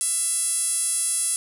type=tone with band-pass filter; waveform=5% pulse; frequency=668 Hz; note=E5; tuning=23 cents sharp; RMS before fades=-24 dBFS; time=0.01-1.36 s; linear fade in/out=0 ms; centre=10000 Hz; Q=8.5; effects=8-bit